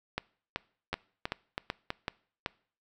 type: two click trains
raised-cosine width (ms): 0.3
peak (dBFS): -16 / -15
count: 4 / 7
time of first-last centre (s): 0.93-1.904 / 0.18-2.461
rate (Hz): 3.08 / 2.63
effects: noise-tail reverb RT60 0.5 s tail -23 dB re dry